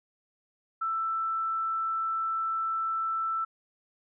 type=tone; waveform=sine; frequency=1327 Hz; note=E6; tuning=11 cents sharp; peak=-27 dBFS; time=0.81-3.45 s; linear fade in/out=10 ms; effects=none